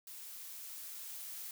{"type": "noise with level ramp", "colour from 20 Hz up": "blue", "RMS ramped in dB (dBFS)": [-49, -45], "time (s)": [0.07, 1.51], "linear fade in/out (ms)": 2, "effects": []}